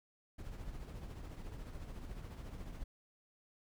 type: noise with tremolo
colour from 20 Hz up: brown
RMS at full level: -44 dBFS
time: 0.38-2.84 s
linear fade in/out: 10 ms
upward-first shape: triangle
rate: 14 Hz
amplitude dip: 55%
effects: none